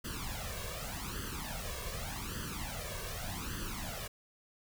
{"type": "noise with flanger", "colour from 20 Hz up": "pink", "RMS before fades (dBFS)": -40, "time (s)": [0.04, 4.08], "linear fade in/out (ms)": 10, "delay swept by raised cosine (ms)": [0.64, 1.84], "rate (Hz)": 0.85, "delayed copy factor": 0.8, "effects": []}